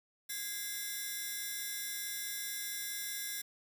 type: ring-modulated tone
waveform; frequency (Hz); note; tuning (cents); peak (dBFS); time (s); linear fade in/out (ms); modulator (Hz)
5% pulse; 1864.7; A#6; 0; -24; 0.29-3.42; 10; 219
effects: 9-bit